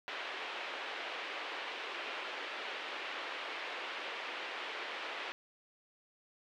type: band-pass noise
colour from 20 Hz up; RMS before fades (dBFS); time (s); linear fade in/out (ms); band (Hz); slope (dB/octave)
white; -42; 0.08-5.32; 0; 360 to 3100; 24
effects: none